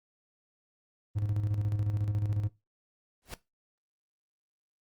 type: tone with tremolo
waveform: triangle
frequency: 103.7 Hz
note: G#2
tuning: 2 cents flat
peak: -24 dBFS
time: 1.15-2.49 s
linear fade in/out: 20 ms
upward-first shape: square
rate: 14 Hz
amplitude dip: 50%
type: noise with exponential growth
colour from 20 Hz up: pink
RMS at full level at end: -37 dBFS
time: 3.22-3.34 s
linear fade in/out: 1 ms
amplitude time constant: 24 ms
effects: noise-tail reverb RT60 0.2 s tail -18 dB re dry + Opus 32 kbps